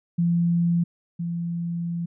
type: tone pair in turn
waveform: sine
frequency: 171.1 / 170.42 Hz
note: F3 / F3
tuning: -35 / -42 cents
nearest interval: unison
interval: 7 cents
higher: first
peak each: -18 / -25 dBFS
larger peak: first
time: 0.18-0.84 / 1.19-2.06 s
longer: second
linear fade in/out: 10 ms
effects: none